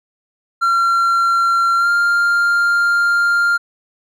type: tone with pitch glide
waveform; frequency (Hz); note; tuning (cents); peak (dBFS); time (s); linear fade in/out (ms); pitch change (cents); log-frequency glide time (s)
triangle; 1370 to 1398; F6 to F6; -34 to +1; -10; 0.61-3.58; 20; +35; 1.77-1.89
effects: none